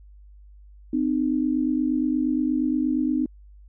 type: tone pair together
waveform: sine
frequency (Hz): 256.3 / 304.8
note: C4 / D#4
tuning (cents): -36 / -36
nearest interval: minor third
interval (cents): 300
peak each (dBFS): -23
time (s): 0.93-3.26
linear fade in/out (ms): 5
effects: added 50 Hz sine -45 dBFS peak until 3.68 s